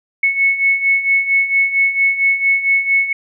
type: beating tone pair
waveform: sine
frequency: 2200 / 2204.4 Hz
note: C#7 / C#7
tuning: -14 / -10 cents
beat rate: 4.4 Hz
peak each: -18 / -13 dBFS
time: 0.23-3.13 s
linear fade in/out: 5 ms
effects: none